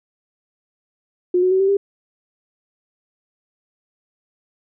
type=tone with pitch steps; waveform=sine; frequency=358.9 / 368.4 / 378.1 / 388 / 398.2 Hz; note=F4 / F#4 / F#4 / G4 / G4; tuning=+47 / -7 / +38 / -18 / +27 cents; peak=-13 dBFS; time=1.34-1.77 s; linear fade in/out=5 ms; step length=86 ms; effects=none

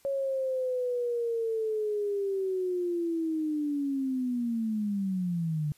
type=linear sweep; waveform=sine; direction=down; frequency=554.4 to 145.6 Hz; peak=-27 dBFS; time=0.05-5.72 s; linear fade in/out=0 ms; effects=white hiss -63 dBFS RMS until 5.77 s + resampled to 32000 Hz

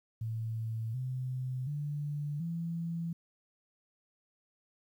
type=tone with pitch steps; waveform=sine; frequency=112.4 / 128.37 / 146.61 / 167.44 Hz; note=A2 / C3 / D3 / E3; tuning=+37 / -33 / -3 / +27 cents; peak=-33 dBFS; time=0.21-3.13 s; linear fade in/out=5 ms; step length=730 ms; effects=11-bit

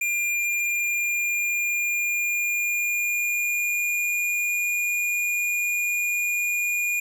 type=tone with pitch glide; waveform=square; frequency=2400 to 2432 Hz; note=D7 to D#7; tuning=+37 to -40 cents; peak=-23 dBFS; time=0.01-7 s; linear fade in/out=5 ms; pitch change=+23 cents; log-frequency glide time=0.23-4.69 s; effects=none

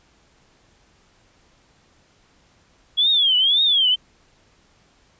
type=tone with vibrato; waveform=sine; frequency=3322 Hz; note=G#7; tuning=in tune; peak=-14 dBFS; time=2.97-3.96 s; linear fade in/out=20 ms; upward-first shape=triangle; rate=1.9 Hz; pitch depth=220 cents each way; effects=pink hiss -58 dBFS RMS until 5.19 s + resampled to 16000 Hz

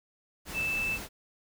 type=tone in noise; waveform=sine; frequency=2637 Hz; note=E7; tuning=in tune; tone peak=-28 dBFS; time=0.53-0.99 s; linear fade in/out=50 ms; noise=pink; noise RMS=-40 dBFS; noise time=0.45-1.09 s; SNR=+9 dB; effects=none

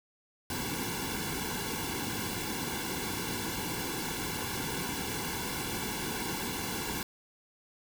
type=noise with comb filter; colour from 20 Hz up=pink; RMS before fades=-35 dBFS; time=0.5-7.03 s; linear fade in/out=2 ms; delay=1.6 ms; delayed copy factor=-1; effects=none

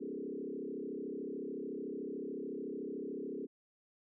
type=tone with frequency modulation; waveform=sine; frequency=337.5 Hz; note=E4; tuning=41 cents sharp; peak=-38 dBFS; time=0-3.47 s; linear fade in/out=20 ms; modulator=33.7 Hz; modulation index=3.2; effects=none

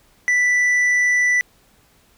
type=tone with tanh clipping; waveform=triangle; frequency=1975.5 Hz; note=B6; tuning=in tune; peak=-15 dBFS; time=0.28-1.41 s; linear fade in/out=0 ms; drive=9 dB; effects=pink hiss -56 dBFS RMS until 2.17 s

